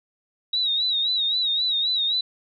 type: tone with vibrato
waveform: sine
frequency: 3827 Hz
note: A#7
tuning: 45 cents sharp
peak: -20 dBFS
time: 0.53-2.21 s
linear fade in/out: 5 ms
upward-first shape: sine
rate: 3.8 Hz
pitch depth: 81 cents each way
effects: none